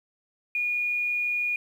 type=tone with quantisation; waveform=sine; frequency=2442 Hz; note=D#7; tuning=33 cents flat; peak=-24 dBFS; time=0.55-1.56 s; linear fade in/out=2 ms; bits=9; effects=none